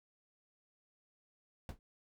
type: noise with exponential decay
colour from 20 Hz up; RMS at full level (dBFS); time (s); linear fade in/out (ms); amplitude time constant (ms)
brown; -34; 1.69-1.79; 1; 20
effects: none